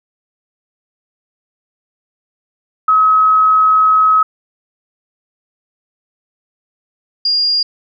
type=tone pair in turn; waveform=sine; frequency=1278 / 4825 Hz; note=D#6 / D8; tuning=+46 / +46 cents; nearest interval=octave + major seventh; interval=2300 cents; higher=second; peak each=-7 / -11 dBFS; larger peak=first; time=2.88-4.23 / 7.25-7.63 s; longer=first; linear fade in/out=5 ms; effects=none